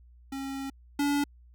square tone pair in turn, 271.7 / 286.5 Hz, C#4 / D4, -35 / -43 cents, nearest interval minor second, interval 92 cents, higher second, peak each -34 / -25 dBFS, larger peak second, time 0.32-0.7 / 0.99-1.24 s, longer first, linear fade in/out 5 ms, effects added 60 Hz sine -52 dBFS peak until 1.54 s

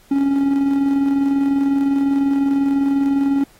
triangle tone with tremolo, 277.2 Hz, C#4, in tune, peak -11 dBFS, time 0.11-3.44 s, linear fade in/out 5 ms, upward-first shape square, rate 20 Hz, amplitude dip 30%, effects pink hiss -52 dBFS RMS until 3.59 s + AAC 48 kbps

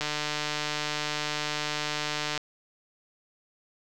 click train, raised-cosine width 0.2 ms, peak -12 dBFS, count 356, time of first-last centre 0.01-2.377 s, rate 150 Hz, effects none

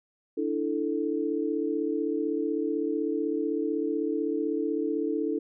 sine chord, D suspended second, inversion none, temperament equal, 293.7 / 329.6 / 440 Hz, D4 / E4 / A4, 0 / 0 / 0 cents, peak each -30 dBFS, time 0.37-5.39 s, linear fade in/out 10 ms, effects none

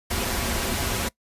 pink noise with comb filter, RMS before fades -26 dBFS, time 0.1-1.09 s, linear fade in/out 10 ms, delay 6.6 ms, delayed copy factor -0.5, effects noise-tail reverb RT60 0.1 s tail -22 dB re dry + resampled to 32000 Hz

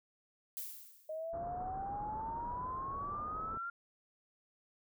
violet noise with exponential decay, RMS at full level -40 dBFS, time 0.57-1.31 s, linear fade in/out 0 ms, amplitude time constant 160 ms
sine exponential sweep, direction up, 621 to 1400 Hz, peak -38 dBFS, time 1.09-3.7 s, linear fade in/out 5 ms
pink low-pass noise, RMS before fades -48 dBFS, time 1.33-3.58 s, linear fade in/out 5 ms, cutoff 1400 Hz, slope 48 dB/octave
effects none

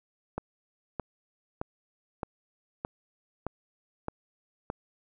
click train, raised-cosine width 1 ms, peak -18 dBFS, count 8, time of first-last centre 0.38-4.701 s, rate 1.62 Hz, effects none

